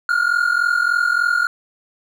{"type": "tone pair together", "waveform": "triangle", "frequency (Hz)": [1396.9, 1440.3], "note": ["F6", "F#6"], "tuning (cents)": [0, -47], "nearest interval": "minor second", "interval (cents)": 53, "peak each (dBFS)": -16, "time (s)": [0.09, 1.47], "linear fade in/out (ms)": 2, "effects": []}